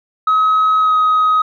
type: tone with pitch glide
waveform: sine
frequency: 1275 to 1260.4 Hz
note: D#6 to D#6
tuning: +42 to +22 cents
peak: -8 dBFS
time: 0.27-1.42 s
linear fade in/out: 5 ms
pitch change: -20 cents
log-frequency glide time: 0.79-0.95 s
effects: tanh soft clip ceiling -8 dBFS